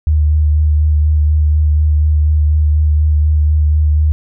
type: tone with vibrato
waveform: sine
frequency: 75.9 Hz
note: D#2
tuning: 42 cents flat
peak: -8 dBFS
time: 0.07-4.12 s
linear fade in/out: 0 ms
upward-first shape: sine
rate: 4.1 Hz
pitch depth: 20 cents each way
effects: none